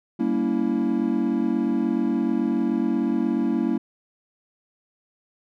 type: chord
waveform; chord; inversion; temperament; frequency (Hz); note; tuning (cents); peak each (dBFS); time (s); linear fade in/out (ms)
triangle; G diminished seventh; none; equal with one note detuned; 196 / 233.1 / 282.5 / 329.6; G3 / Bb3 / Db4 / Fb4; 0 / 0 / +33 / 0; -27 / -22 / -24 / -24; 0.19-3.78; 10
effects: none